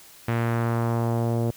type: tone with low-pass filter sweep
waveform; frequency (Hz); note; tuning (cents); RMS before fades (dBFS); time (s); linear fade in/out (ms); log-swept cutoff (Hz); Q
sawtooth; 116.7; A#2; +2; -24; 0.28-1.51; 5; 2200 to 540; 1.4
effects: white hiss -49 dBFS RMS until 1.56 s